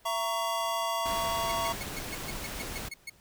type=chord; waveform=square; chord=A# diminished; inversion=second; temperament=just; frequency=671.3 / 932.3 / 1118.8 Hz; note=E5 / A#5 / C#6; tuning=+31 / 0 / +16 cents; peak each=-34 dBFS; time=0.05-1.73 s; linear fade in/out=10 ms
type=noise; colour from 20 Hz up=pink; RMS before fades=-38 dBFS; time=1.05-2.89 s; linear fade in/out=10 ms
type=tone bursts; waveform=sawtooth; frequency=2189 Hz; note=C#7; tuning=22 cents flat; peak=-33 dBFS; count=11; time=1.49-3.098 s; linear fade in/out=5 ms; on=28 ms; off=130 ms
effects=pink hiss -61 dBFS RMS until 3.2 s